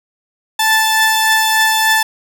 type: tone pair together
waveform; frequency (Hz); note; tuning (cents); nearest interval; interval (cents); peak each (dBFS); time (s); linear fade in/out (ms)
sawtooth; 879 / 1754.6; A5 / A6; -2 / -5; octave; 1197; -10; 0.59-2.03; 5
effects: none